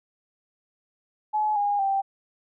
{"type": "tone with pitch steps", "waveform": "sine", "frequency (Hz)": [852, 816.8, 783.1], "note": ["G#5", "G#5", "G5"], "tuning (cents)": [44, -29, -2], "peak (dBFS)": -21, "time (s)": [1.33, 2.02], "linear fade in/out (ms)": 20, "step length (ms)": 230, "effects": []}